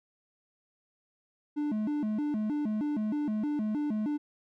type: tone with vibrato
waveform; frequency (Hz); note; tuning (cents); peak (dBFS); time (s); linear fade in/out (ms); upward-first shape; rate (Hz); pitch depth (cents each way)
triangle; 251.6; B3; +32; -26; 1.56-4.18; 20; square; 3.2; 280
effects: none